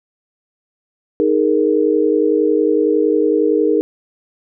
sine chord, D# suspended fourth, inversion none, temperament equal, 311.1 / 415.3 / 466.2 Hz, D#4 / G#4 / A#4, 0 / 0 / 0 cents, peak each -16 dBFS, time 1.2-3.81 s, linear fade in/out 0 ms, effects none

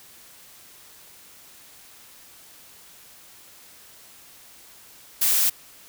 blue noise, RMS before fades -20 dBFS, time 5.21-5.5 s, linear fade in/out 10 ms, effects white hiss -49 dBFS RMS until 5.88 s

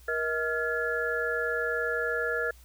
sine tone cluster, 474.2 / 637 / 1394 / 1702 Hz, A#4 / D#5 / F6 / G#6, +30 / +41 / -4 / +42 cents, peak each -31 / -36 / -32 / -31 dBFS, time 0.08-2.51 s, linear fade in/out 5 ms, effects added 60 Hz sine -51 dBFS peak until 2.64 s + white hiss -59 dBFS RMS until 2.64 s

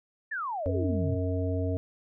sine exponential sweep, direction down, 1826 to 103.83 Hz, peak -30 dBFS, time 0.31-1.17 s, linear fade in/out 10 ms
harmonic tone, 91.7 Hz, F#2, 15 cents flat, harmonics 1 / 3 / 5 / 7, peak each -28 / -33 / -35 / -36 dBFS, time 0.66-1.77 s, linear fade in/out 0 ms
effects none

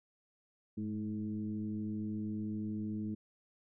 sine tone with frequency modulation, 212.2 Hz, G#3, 38 cents sharp, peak -35 dBFS, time 0.77-3.15 s, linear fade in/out 10 ms, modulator 108 Hz, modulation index 0.87, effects none

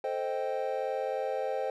triangle chord, A half-diminished seventh, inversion none, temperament equal, 440 / 523.3 / 622.3 / 784 Hz, A4 / C5 / Eb5 / G5, 0 / 0 / 0 / 0 cents, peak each -35 / -31 / -35 / -34 dBFS, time 0.04-1.7 s, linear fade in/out 2 ms, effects none

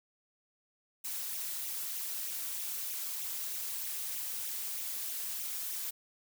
blue noise with flanger, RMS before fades -38 dBFS, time 1.04-5.91 s, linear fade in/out 10 ms, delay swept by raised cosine 0.31 to 5.31 ms, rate 3.2 Hz, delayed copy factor +0.6, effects none

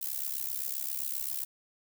violet noise with amplitude modulation, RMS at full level -31 dBFS, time 0.01-1.45 s, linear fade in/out 10 ms, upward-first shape sine, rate 67.6 Hz, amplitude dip 90%, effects none

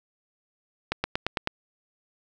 accelerating click train, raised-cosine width 0.3 ms, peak -9 dBFS, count 6, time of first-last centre 0.92-1.474 s, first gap 120 ms, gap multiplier 0.96, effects none

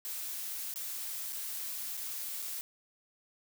blue noise with dropouts, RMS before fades -39 dBFS, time 0.05-2.61 s, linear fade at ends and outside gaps 0 ms, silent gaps 0.739-0.759 / 1.324-1.329 / 1.969-1.974 / 2.42-2.424 s, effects none

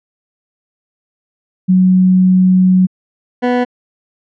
sine / 20% pulse tone pair in turn, 185 / 246.7 Hz, F#3 / B3, 0 / -2 cents, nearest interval perfect fourth, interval 498 cents, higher second, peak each -6 dBFS, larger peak neither, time 1.68-2.87 / 3.42-3.65 s, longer first, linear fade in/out 20 ms, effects low-pass 2000 Hz 12 dB/octave

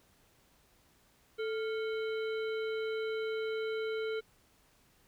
harmonic tone with a mistuned harmonic, 440 Hz, A4, in tune, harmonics 1 / 3 / 5 / 7 / 9, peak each -33 / -43 / -47 / -50 / -52 dBFS, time 1.38-4.21 s, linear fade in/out 20 ms, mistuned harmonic 3, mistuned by +100 cents, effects pink hiss -67 dBFS RMS until 5.07 s

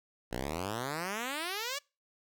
5% pulse exponential sweep, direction up, 56 to 587.3 Hz, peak -23 dBFS, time 0.31-1.79 s, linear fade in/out 10 ms, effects noise-tail reverb RT60 0.3 s tail -26 dB re dry

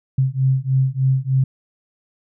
sine beating tone pair, 130.81 / 134.11 Hz, C3 / C3, 0 / +43 cents, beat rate 3.3 Hz, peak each -18 dBFS, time 0.18-1.44 s, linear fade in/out 5 ms, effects none

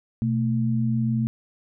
sine tone pair together, 124.11 / 223.2 Hz, B2 / A3, +9 / +25 cents, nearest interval minor seventh, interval 1016 cents, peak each -23 dBFS, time 0.22-1.27 s, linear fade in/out 0 ms, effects none

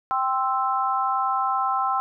sine chord, C major, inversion second, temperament equal, 784 / 1046.5 / 1318.5 Hz, G5 / C6 / E6, 0 / 0 / 0 cents, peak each -25 dBFS, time 0.11-2 s, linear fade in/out 0 ms, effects none

